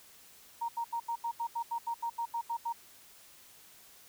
sine tone bursts, 932.3 Hz, A#5, in tune, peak -31 dBFS, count 14, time 0.61-2.728 s, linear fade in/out 10 ms, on 77 ms, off 80 ms, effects white hiss -57 dBFS RMS until 4.08 s

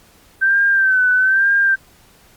sine tone with vibrato, 1551 Hz, G6, 19 cents flat, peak -11 dBFS, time 0.41-1.76 s, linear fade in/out 20 ms, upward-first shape sine, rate 1.1 Hz, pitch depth 61 cents each way, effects pink hiss -50 dBFS RMS until 2.36 s + Opus 48 kbps

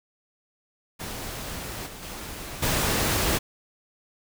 pink noise with level steps, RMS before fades -35 / -41 / -37 / -24 dBFS, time 0.99-3.39 s, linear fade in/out 20 ms, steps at 1.86 / 2.02 / 2.62 s, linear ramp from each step 10 ms, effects none

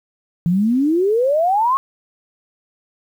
sine exponential sweep, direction up, 164.81 to 1109 Hz, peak -13 dBFS, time 0.46-1.77 s, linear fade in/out 0 ms, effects 8-bit

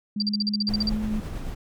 sine tone with pitch glide, 207.7 to 214.3 Hz, G#3 to A3, 0 to -45 cents, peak -25 dBFS, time 0.16-1.2 s, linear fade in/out 5 ms, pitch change +55 cents, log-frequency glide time 0.69-0.89 s
sine tone bursts, 4699 Hz, D8, in tune, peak -22 dBFS, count 11, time 0.2-0.893 s, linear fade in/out 2 ms, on 23 ms, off 44 ms
brown noise with tremolo, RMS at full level -30 dBFS, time 0.68-1.55 s, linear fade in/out 10 ms, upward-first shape triangle, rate 9 Hz, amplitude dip 35%
effects none

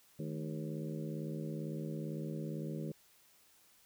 harmonic tone with a mistuned harmonic, 77.78 Hz, D#2, in tune, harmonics 2 / 3 / 4 / 5 / 6 / 7, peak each -40 / -44 / -46 / -48 / -50 / -51 dBFS, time 0.19-2.92 s, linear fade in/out 5 ms, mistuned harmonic 3, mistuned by -120 cents, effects white hiss -66 dBFS RMS until 3.85 s

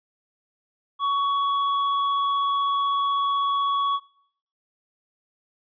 triangle tone with hard clipping, 1121 Hz, C#6, 19 cents sharp, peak -22 dBFS, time 0.99-4 s, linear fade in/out 50 ms, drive 11 dB, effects noise-tail reverb RT60 0.6 s tail -18 dB re dry + resampled to 11025 Hz

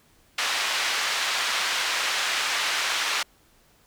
pink band-pass noise, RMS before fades -26 dBFS, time 0.38-3.23 s, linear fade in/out 5 ms, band 1300 to 5200 Hz, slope 12 dB/octave, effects pink hiss -60 dBFS RMS until 3.86 s

